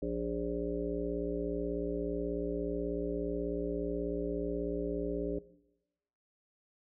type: harmonic tone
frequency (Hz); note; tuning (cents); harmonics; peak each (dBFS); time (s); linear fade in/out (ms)
58.27; A#1; 0; 1 / 3 / 5 / 7 / 9 / 10; -41 / -41 / -37 / -38 / -41 / -43; 0.02-5.39; 5
effects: noise-tail reverb RT60 0.9 s tail -19 dB re dry